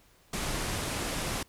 pink low-pass noise, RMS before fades -33 dBFS, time 0.33-1.43 s, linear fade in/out 5 ms, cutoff 12000 Hz, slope 48 dB/octave, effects pink hiss -62 dBFS RMS until 1.48 s

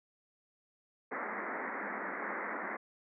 white band-pass noise, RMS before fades -39 dBFS, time 1.11-2.77 s, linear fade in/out 10 ms, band 190 to 2100 Hz, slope 96 dB/octave, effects none

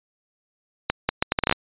accelerating click train, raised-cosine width 0.3 ms, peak -3 dBFS, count 10, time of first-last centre 0.9-1.525 s, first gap 190 ms, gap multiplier 0.71, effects resampled to 8000 Hz

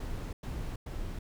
brown noise bursts, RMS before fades -37 dBFS, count 3, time 0-1.19 s, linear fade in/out 5 ms, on 330 ms, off 100 ms, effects none

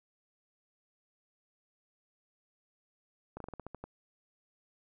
slowing click train, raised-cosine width 1 ms, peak -28 dBFS, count 9, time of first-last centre 3.37-3.84 s, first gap 33 ms, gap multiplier 1.16, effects none

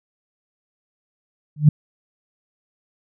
sine tone with exponential growth, 150 Hz, D3, 37 cents sharp, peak -3 dBFS, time 1.56-1.69 s, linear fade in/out 5 ms, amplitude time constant 28 ms, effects none

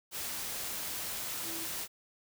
sine tone in noise, 329.6 Hz, E4, in tune, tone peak -44 dBFS, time 1.43-1.68 s, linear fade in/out 50 ms, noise white, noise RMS -38 dBFS, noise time 0.11-1.88 s, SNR -9 dB, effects none

